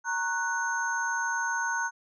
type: tone cluster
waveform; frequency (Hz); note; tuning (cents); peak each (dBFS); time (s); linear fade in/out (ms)
sine; 929 / 1089 / 1482 / 6370; A#5 / C#6 / F#6 / G8; -6 / -31 / +2 / +27; -31 / -38 / -29 / -38; 0.04-1.91; 50
effects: none